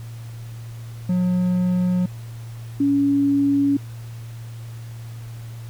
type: tone pair in turn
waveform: triangle / sine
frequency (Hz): 180.8 / 281.2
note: F#3 / C#4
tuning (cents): -40 / +25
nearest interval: minor sixth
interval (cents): 765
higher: second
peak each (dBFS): -15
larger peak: neither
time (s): 1.09-2.06 / 2.8-3.77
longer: neither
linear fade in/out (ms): 5
effects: added 115 Hz sine -32 dBFS peak until 5.69 s + pink hiss -48 dBFS RMS until 5.69 s